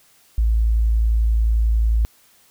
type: tone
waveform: sine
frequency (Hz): 55.6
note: A1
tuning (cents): +19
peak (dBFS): -14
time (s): 0.38-2.05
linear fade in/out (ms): 0
effects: white hiss -55 dBFS RMS until 2.5 s